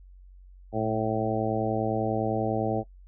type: harmonic tone with a mistuned harmonic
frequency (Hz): 110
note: A2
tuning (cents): 0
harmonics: 1 / 2 / 3 / 4 / 5 / 6 / 7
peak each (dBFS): -32 / -32 / -32 / -32 / -32 / -32 / -32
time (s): 0.72-2.84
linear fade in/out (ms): 50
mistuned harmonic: 1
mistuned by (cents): +42
effects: noise-tail reverb RT60 0.1 s tail -22 dB re dry + added 46 Hz sine -47 dBFS peak until 3.07 s